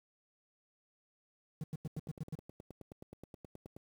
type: tone bursts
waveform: triangle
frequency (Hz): 155.56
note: D#3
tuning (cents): 0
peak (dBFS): -34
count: 7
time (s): 1.61-2.35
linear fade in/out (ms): 2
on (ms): 26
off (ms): 93
type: click train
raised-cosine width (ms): 2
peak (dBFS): -35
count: 19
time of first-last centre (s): 1.86-3.765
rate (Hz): 9.45
effects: high-pass 60 Hz 12 dB/octave + 10-bit